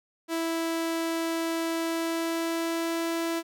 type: tone with pitch glide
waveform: sawtooth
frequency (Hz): 329.6 to 332.3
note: E4 to E4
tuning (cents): 0 to +14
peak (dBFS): -23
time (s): 0.28-3.43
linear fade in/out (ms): 50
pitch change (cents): +14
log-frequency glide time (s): 1.78-3.05
effects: none